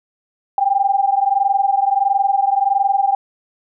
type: tone pair together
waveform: sine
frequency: 781.5 / 803 Hz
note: G5 / G5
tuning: -6 / +41 cents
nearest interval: unison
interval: 47 cents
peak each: -16 dBFS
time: 0.58-3.15 s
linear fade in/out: 2 ms
effects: none

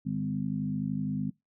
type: harmonic tone with a mistuned harmonic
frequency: 50.7 Hz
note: G#1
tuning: 41 cents flat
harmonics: 2 / 3 / 4 / 5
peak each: -45 / -33 / -33 / -34 dBFS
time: 0.05-1.31 s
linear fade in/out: 20 ms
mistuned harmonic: 5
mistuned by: +16 cents
effects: noise-tail reverb RT60 0.2 s tail -23 dB re dry

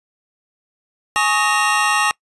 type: tone cluster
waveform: square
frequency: 838 / 1104 / 1259 / 1859 / 2749 Hz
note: G#5 / C#6 / D#6 / A#6 / F7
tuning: +15 / -7 / +20 / -5 / -28 cents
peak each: -22 dBFS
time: 1.16-2.11 s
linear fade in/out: 0 ms
effects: noise-tail reverb RT60 0.1 s tail -24 dB re dry + resampled to 24000 Hz

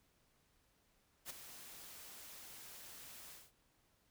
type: noise with ADSR envelope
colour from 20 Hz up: white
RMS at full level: -44 dBFS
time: 1.25-3.52 s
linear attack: 51 ms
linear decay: 10 ms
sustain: -10 dB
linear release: 210 ms
effects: pink hiss -75 dBFS RMS until 4.1 s

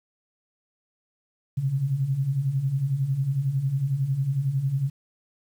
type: beating tone pair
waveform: sine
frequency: 128.1 / 139.1 Hz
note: C3 / C#3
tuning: -36 / +6 cents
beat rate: 11 Hz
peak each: -29 / -23 dBFS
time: 1.57-4.9 s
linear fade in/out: 10 ms
effects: 9-bit

